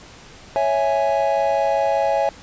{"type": "chord", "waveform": "triangle", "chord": "C# minor", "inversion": "none", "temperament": "equal", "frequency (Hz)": [554.4, 659.3, 830.6], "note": ["C#5", "E5", "G#5"], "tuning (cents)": [0, 0, 0], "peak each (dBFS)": -19, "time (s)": [0.56, 2.29], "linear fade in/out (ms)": 0, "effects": ["pink hiss -43 dBFS RMS until 2.42 s", "resampled to 16000 Hz"]}